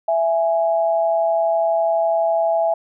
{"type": "tone pair together", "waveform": "sine", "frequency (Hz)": [663, 831], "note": ["E5", "G#5"], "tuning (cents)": [10, 1], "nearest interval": "major third", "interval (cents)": 391, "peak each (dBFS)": [-16, -22], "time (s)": [0.08, 2.74], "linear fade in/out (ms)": 5, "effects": []}